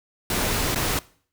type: noise with dropouts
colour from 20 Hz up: pink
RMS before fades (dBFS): -24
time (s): 0.3-0.99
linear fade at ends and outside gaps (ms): 2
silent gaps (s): 0.747-0.758
effects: noise-tail reverb RT60 0.5 s tail -21 dB re dry